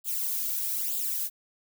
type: noise with flanger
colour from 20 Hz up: violet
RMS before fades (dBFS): -30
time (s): 0.04-1.3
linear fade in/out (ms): 50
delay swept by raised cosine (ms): 0.25 to 2.15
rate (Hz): 1.1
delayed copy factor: +0.95
effects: none